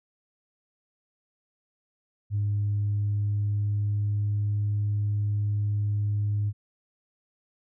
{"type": "tone with pitch glide", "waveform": "sine", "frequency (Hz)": [102.8, 103.52], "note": ["G#2", "G#2"], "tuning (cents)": [-17, -5], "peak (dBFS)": -22, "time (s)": [2.3, 6.53], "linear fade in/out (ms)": 50, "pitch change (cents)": 12, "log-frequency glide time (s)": [2.74, 4.71], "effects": ["tanh soft clip ceiling -20 dBFS"]}